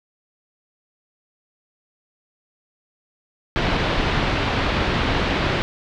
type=low-pass noise; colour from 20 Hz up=pink; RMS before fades=-21 dBFS; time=3.56-5.62 s; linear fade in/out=0 ms; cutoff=3800 Hz; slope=24 dB/octave; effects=none